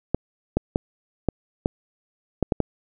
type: clicks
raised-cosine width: 2 ms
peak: -6 dBFS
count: 8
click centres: 0.146 / 0.57 / 0.759 / 1.287 / 1.659 / 2.427 / 2.522 / 2.603 s
effects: none